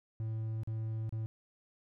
triangle tone with dropouts, 110.8 Hz, A2, 13 cents sharp, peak -32 dBFS, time 0.2-1.26 s, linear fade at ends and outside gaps 0 ms, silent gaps 0.634-0.674 / 1.093-1.125 s, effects none

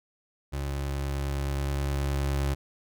30% pulse tone with level ramp, 69.6 Hz, C#2, 8 cents sharp, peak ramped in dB -27 to -22 dBFS, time 0.52-2.55 s, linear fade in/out 20 ms, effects none

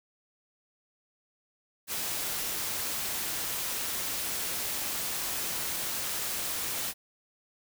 white noise, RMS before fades -33 dBFS, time 1.87-6.94 s, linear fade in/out 50 ms, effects none

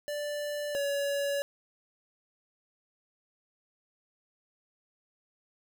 square tone pair in turn, 587 / 565.3 Hz, D5 / C#5, -1 / +34 cents, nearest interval minor second, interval 65 cents, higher first, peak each -33 / -29 dBFS, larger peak second, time 0.08-0.75 / 0.75-1.42 s, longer neither, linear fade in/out 0 ms, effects none

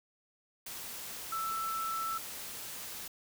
sine tone in noise, 1324 Hz, E6, 7 cents sharp, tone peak -33 dBFS, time 1.32-2.18 s, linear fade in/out 5 ms, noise white, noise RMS -43 dBFS, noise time 0.66-3.08 s, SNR +7 dB, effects none

